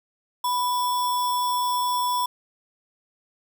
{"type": "tone with sample-and-hold", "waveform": "sine", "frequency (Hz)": 987.8, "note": "B5", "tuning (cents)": 0, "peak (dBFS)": -21, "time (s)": [0.44, 2.26], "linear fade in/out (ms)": 5, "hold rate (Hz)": 4410, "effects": []}